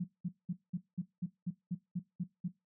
sine tone bursts, 178.4 Hz, F3, 37 cents sharp, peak -32 dBFS, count 11, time 0-2.484 s, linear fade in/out 10 ms, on 44 ms, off 200 ms, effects noise-tail reverb RT60 0.2 s tail -18 dB re dry

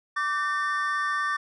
triangle tone cluster, 1167 / 1536 / 1808 Hz, D6 / G6 / A6, -11 / -36 / +47 cents, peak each -25 / -32 / -27 dBFS, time 0.16-1.37 s, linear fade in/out 10 ms, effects resampled to 24000 Hz

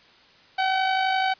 sawtooth tone with amplitude modulation, 760 Hz, F#5, 46 cents sharp, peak -15 dBFS, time 0.58-1.34 s, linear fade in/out 10 ms, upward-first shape sine, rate 51.7 Hz, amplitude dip 40%, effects white hiss -54 dBFS RMS until 1.39 s + resampled to 11025 Hz

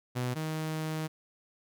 sawtooth tone pair in turn, 124.7 / 157.11 Hz, B2 / D#3, +17 / +17 cents, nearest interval major third, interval 400 cents, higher second, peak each -26 / -28 dBFS, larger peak first, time 0.15-0.35 / 0.35-1.08 s, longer second, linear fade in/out 20 ms, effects none

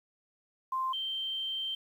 sine tone pair in turn, 1046 / 3134 Hz, C6 / G7, -1 / -1 cents, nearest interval octave + perfect fifth, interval 1900 cents, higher second, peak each -29 / -32 dBFS, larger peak first, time 0.72-0.93 / 0.93-1.75 s, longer second, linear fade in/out 5 ms, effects 10-bit

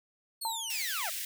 20% pulse linear sweep, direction down, 4435 to 596 Hz, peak -29 dBFS, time 0.41-1.1 s, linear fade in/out 10 ms
sine tone with exponential decay, 900 Hz, A5, 39 cents sharp, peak -29 dBFS, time 0.45-0.86 s, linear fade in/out 1 ms, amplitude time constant 89 ms
white high-pass noise, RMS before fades -37 dBFS, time 0.7-1.25 s, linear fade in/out 2 ms, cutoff 1700 Hz, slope 48 dB/octave
effects none

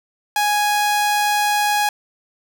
sawtooth tone, 830.6 Hz, G#5, in tune, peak -12 dBFS, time 0.36-1.89 s, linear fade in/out 2 ms, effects none

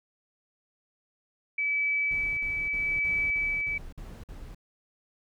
sine tone with tremolo, 2297 Hz, D7, 39 cents flat, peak -24 dBFS, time 1.58-3.78 s, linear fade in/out 5 ms, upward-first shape sine, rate 0.79 Hz, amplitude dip 35%
brown noise bursts, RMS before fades -42 dBFS, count 8, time 2.11-4.547 s, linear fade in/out 2 ms, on 260 ms, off 51 ms
effects none

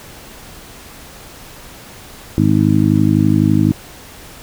harmonic tone, 51.91 Hz, G#1, in tune, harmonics 2 / 3 / 4 / 5 / 6, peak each -16 / -16 / -16 / -16 / -16 dBFS, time 2.38-3.72 s, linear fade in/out 0 ms, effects pink hiss -37 dBFS RMS until 4.42 s

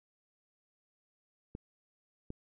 clicks, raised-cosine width 3 ms, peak -28 dBFS, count 2, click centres 1.551 / 2.304 s, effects none

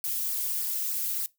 violet noise with flanger, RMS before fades -30 dBFS, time 0.04-1.26 s, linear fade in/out 0 ms, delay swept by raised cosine 0.29 to 4.99 ms, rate 3.4 Hz, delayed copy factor -1, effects noise-tail reverb RT60 0.2 s tail -21 dB re dry

